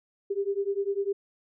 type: beating tone pair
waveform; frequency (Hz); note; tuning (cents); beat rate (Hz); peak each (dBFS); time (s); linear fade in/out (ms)
sine; 393.2 / 403.2; G4 / G4; +5 / +49; 10; -29; 0.3-1.13; 10
effects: none